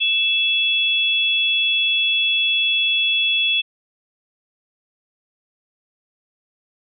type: tone pair together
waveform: sine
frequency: 2639 / 3378 Hz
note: E7 / G#7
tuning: +1 / +29 cents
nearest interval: major third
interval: 428 cents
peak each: -19 / -18 dBFS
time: 0-3.62 s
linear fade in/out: 20 ms
effects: none